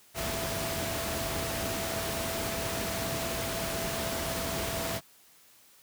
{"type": "tone in noise", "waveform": "sine", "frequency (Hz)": 664, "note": "E5", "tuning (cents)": 12, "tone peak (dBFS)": -37, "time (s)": [0.14, 5.01], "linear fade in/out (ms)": 50, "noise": "pink", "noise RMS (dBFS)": -33, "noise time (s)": [0.14, 5.01], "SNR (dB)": -7, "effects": ["white hiss -59 dBFS RMS until 5.82 s", "high-pass 60 Hz 12 dB/octave"]}